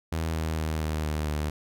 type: tone with pitch steps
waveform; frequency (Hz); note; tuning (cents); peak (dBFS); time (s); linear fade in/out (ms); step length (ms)
sawtooth; 80.9 / 79.74 / 78.6 / 77.47 / 76.36 / 75.26; E2 / D#2 / D#2 / D#2 / D#2 / D2; -32 / +43 / +18 / -7 / -32 / +43; -23; 0.12-1.5; 5; 230
effects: none